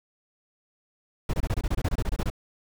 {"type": "noise bursts", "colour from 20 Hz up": "brown", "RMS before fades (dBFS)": -25, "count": 15, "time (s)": [1.29, 2.301], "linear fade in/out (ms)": 5, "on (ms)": 45, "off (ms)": 24, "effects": []}